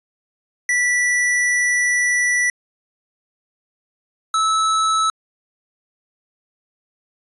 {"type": "tone pair in turn", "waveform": "square", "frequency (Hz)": [1962, 1304.2], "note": ["B6", "E6"], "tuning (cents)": [-12, -19], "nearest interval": "perfect fifth", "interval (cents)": 707, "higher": "first", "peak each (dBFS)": -16, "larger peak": "neither", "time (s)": [[0.69, 2.5], [4.34, 5.1]], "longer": "first", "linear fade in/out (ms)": 2, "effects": ["resampled to 24000 Hz"]}